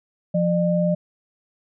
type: tone pair together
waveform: sine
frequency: 174.61 / 603.5 Hz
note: F3 / D5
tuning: 0 / +47 cents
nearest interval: octave + major sixth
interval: 2147 cents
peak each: -19 / -21 dBFS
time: 0.34-0.95 s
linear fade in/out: 10 ms
effects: none